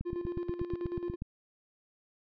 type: click train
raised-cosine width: 5 ms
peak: -24 dBFS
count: 11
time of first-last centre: 0.01-1.221 s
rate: 8.26 Hz
type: tone with tremolo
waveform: triangle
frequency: 349.2 Hz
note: F4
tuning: in tune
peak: -30 dBFS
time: 0.05-1.16 s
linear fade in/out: 20 ms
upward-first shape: square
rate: 9.2 Hz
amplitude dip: 60%
effects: resampled to 11025 Hz